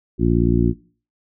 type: harmonic tone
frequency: 58.27 Hz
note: A#1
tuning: in tune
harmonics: 1 / 2 / 3 / 4 / 5 / 6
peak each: -21 / -21 / -21 / -21 / -21 / -21 dBFS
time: 0.18-0.74 s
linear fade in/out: 50 ms
effects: noise-tail reverb RT60 0.4 s tail -19 dB re dry